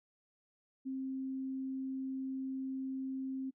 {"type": "tone", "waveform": "sine", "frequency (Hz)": 264.8, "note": "C4", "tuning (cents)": 21, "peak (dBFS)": -36, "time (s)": [0.85, 3.51], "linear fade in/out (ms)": 20, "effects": ["noise-tail reverb RT60 0.1 s tail -24 dB re dry"]}